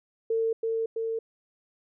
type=tone with echo; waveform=sine; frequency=451.3 Hz; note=A4; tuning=44 cents sharp; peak=-23 dBFS; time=0.3-0.53 s; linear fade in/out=5 ms; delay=330 ms; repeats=2; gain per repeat=-2 dB; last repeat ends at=1.19 s; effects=none